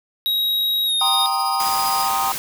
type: tone with pitch glide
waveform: square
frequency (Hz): 3813 to 3702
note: A#7 to A#7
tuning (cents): +38 to -13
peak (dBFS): -18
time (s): 0.26-1.26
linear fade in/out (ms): 0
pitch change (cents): -51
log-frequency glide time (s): 0.85-0.94
type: tone with tremolo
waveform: sawtooth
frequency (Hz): 4932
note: D#8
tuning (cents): -16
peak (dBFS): -21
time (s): 0.99-2.1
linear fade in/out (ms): 50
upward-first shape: triangle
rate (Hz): 15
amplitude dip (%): 55
type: chord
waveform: triangle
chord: C minor seventh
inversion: second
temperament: equal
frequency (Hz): 784 / 932.3 / 1046.5 / 1244.5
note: G5 / Bb5 / C6 / Eb6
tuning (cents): 0 / 0 / 0 / 0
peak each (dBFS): -21 / -23 / -25 / -22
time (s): 1.01-2.32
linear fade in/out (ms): 2
type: noise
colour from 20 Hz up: white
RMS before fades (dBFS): -27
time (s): 1.6-2.38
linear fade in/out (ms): 0
effects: none